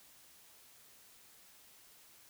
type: silence
effects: white hiss -61 dBFS RMS until 2.29 s